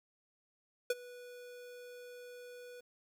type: tone with ADSR envelope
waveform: square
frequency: 490.9 Hz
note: B4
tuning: 10 cents flat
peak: -28 dBFS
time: 0.9-2.81 s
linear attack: 4 ms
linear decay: 33 ms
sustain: -22 dB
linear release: 12 ms
effects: 11-bit